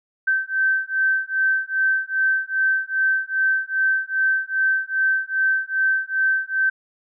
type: beating tone pair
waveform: sine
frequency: 1548 / 1550.5 Hz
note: G6 / G6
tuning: -22 / -19 cents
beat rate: 2.5 Hz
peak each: -21 dBFS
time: 0.27-6.7 s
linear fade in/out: 10 ms
effects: none